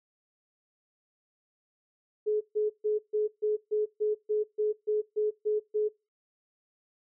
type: tone bursts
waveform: sine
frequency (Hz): 424.9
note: G#4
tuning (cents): +40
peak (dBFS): -24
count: 13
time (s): 2.26-5.89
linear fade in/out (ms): 20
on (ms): 150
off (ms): 140
effects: noise-tail reverb RT60 0.3 s tail -25 dB re dry